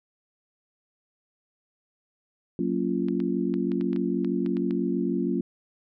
sine chord, Gb major seventh, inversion none, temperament just, 185 / 231.2 / 277.5 / 346.9 Hz, Gb3 / Bb3 / Db4 / F4, 0 / -14 / +2 / -12 cents, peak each -29 dBFS, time 2.59-5.41 s, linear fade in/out 2 ms
clicks, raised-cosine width 0.3 ms, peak -27 dBFS, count 11, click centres 3.085 / 3.202 / 3.54 / 3.718 / 3.811 / 3.931 / 3.962 / 4.247 / 4.462 / 4.569 / 4.709 s
effects none

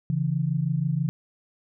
sine tone pair together, 138.59 / 164.81 Hz, C#3 / E3, 0 / 0 cents, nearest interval minor third, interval 300 cents, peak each -25 dBFS, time 0.1-1.09 s, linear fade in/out 0 ms, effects none

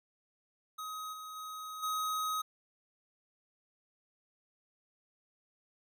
square tone with level steps, 1263 Hz, D#6, 26 cents sharp, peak -40 / -44 / -42 / -33 dBFS, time 0.78-2.42 s, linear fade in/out 10 ms, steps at 1.12 / 1.35 / 1.82 s, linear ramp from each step 20 ms, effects none

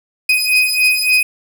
35% pulse beating tone pair, 2501 / 2504.5 Hz, D#7 / D#7, +8 / +11 cents, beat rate 3.5 Hz, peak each -13 dBFS, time 0.29-1.23 s, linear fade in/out 5 ms, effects none

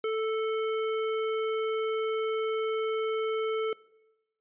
square tone, 440 Hz, A4, in tune, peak -28 dBFS, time 0.04-3.73 s, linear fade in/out 2 ms, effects noise-tail reverb RT60 1.0 s tail -22 dB re dry + resampled to 8000 Hz

